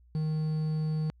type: tone with quantisation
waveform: triangle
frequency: 155.56 Hz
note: D#3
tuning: in tune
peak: -25 dBFS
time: 0.15-1.1 s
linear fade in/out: 0 ms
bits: 8
effects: added 60 Hz sine -56 dBFS peak until 1.2 s + low-pass 4000 Hz 12 dB/octave